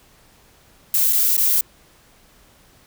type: noise with dropouts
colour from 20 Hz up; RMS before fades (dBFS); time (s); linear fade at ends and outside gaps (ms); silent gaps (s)
violet; -17; 0.94-1.61; 2; 1.126-1.13 / 1.367-1.378
effects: pink hiss -53 dBFS RMS until 2.86 s